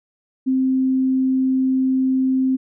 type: tone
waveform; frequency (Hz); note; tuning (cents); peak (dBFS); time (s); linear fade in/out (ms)
sine; 261.6; C4; 0; -15; 0.46-2.57; 20
effects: none